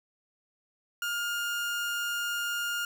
30% pulse tone, 1414 Hz, F6, 21 cents sharp, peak -27 dBFS, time 1.02-2.85 s, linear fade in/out 2 ms, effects none

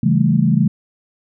sine chord, A dominant seventh, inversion first, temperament just, 137.5 / 165 / 198 / 220 Hz, C#3 / E3 / G3 / A3, -14 / +2 / +18 / 0 cents, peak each -17 / -16 / -18 / -17 dBFS, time 0.03-0.68 s, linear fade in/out 5 ms, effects none

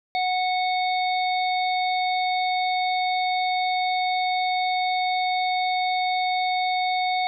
harmonic tone, 736 Hz, F#5, 9 cents flat, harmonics 1 / 3 / 5 / 6, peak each -22 / -29 / -33 / -36 dBFS, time 0.15-7.27 s, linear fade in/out 0 ms, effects none

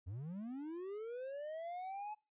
triangle linear sweep, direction up, 82.41 to 860 Hz, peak -40 dBFS, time 0.06-2.15 s, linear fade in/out 20 ms, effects noise-tail reverb RT60 0.3 s tail -24 dB re dry + resampled to 8000 Hz

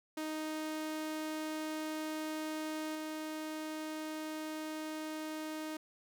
sawtooth tone with level steps, 311.1 Hz, D#4, in tune, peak -33 / -35 dBFS, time 0.17-5.77 s, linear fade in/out 5 ms, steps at 2.95 s, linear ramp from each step 5 ms, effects none

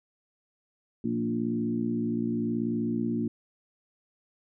harmonic tone with a mistuned harmonic, 58.27 Hz, A#1, in tune, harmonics 2 / 3 / 4 / 5 / 6, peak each -38 / -38 / -28 / -33 / -35 dBFS, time 1.04-3.28 s, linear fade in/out 5 ms, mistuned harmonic 4, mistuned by -19 cents, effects none

